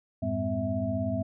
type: tone cluster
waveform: sine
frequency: 90.5 / 106.8 / 201.9 / 255.1 / 653 Hz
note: F#2 / G#2 / G#3 / C4 / E5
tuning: -38 / +49 / -49 / -44 / -17 cents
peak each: -36 / -33 / -34 / -32 / -32 dBFS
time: 0.22-1.23 s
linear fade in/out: 10 ms
effects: none